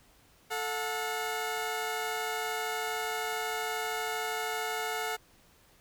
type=tone pair together; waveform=15% pulse; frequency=440 / 722.4 Hz; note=A4 / F#5; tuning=0 / -42 cents; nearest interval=major sixth; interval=858 cents; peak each=-28 dBFS; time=0.5-5.17 s; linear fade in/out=20 ms; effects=pink hiss -62 dBFS RMS until 5.8 s